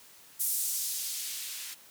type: noise with band-pass filter sweep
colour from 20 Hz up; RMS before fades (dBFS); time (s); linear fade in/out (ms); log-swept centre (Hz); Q
violet; -34; 0.39-1.75; 20; 10000 to 1900; 0.84
effects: white hiss -55 dBFS RMS until 1.9 s + high-pass 100 Hz 12 dB/octave